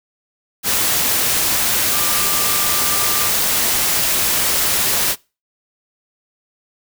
sine tone in noise, 1189 Hz, D6, 21 cents sharp, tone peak -26 dBFS, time 1.91-3.32 s, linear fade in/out 50 ms, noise white, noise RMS -17 dBFS, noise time 0.63-5.16 s, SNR -12 dB, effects noise-tail reverb RT60 0.3 s tail -24 dB re dry

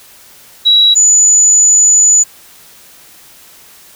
sine tone pair in turn, 3888 / 6952 Hz, B7 / A8, -28 / -22 cents, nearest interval minor seventh, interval 1006 cents, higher second, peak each -4 dBFS, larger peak neither, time 0.65-0.95 / 0.95-2.24 s, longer second, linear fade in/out 20 ms, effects white hiss -40 dBFS RMS until 3.95 s

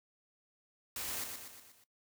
white noise with echo, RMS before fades -40 dBFS, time 0.96-1.24 s, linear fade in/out 2 ms, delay 120 ms, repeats 5, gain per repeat -5 dB, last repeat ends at 1.84 s, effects noise-tail reverb RT60 0.1 s tail -17 dB re dry

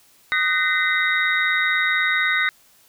sine tone cluster, 1240 / 1512 / 1868 / 2044 / 3762 Hz, D#6 / F#6 / A#6 / C7 / A#7, -6 / +37 / +3 / -41 / +15 cents, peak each -27 / -23 / -24 / -21 / -28 dBFS, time 0.32-2.49 s, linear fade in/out 0 ms, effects white hiss -55 dBFS RMS until 2.88 s

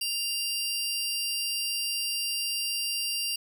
sawtooth tone pair together, 2794 / 4699 Hz, F7 / D8, 0 / 0 cents, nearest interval major sixth, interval 900 cents, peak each -28 dBFS, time 0.01-3.36 s, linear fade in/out 5 ms, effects none

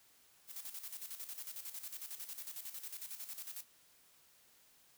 blue noise with tremolo, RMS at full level -45 dBFS, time 0.47-3.65 s, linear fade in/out 50 ms, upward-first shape square, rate 11 Hz, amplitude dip 65%, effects white hiss -67 dBFS RMS until 4.97 s

